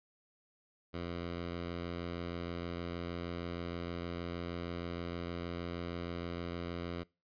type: tone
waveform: 10% pulse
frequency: 86.4 Hz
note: F2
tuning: 18 cents flat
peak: -30 dBFS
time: 0.93-7.04 s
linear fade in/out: 20 ms
effects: noise-tail reverb RT60 0.3 s tail -24 dB re dry + resampled to 11025 Hz